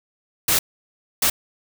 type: noise bursts at uneven times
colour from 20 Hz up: white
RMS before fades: -18 dBFS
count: 2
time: 0.48-0.59 / 1.22-1.3 s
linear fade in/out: 5 ms
effects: none